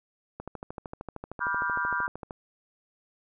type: click train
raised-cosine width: 1 ms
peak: -23 dBFS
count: 26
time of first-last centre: 0.4-2.308 s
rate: 13.1 Hz
type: chord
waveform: sine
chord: G dominant seventh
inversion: first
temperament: just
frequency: 980 / 1176 / 1411.2 / 1568 Hz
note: B5 / D6 / F6 / G6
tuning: -14 / +2 / +18 / 0 cents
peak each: -32 / -34 / -31 / -31 dBFS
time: 1.4-2.08 s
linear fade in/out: 20 ms
effects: none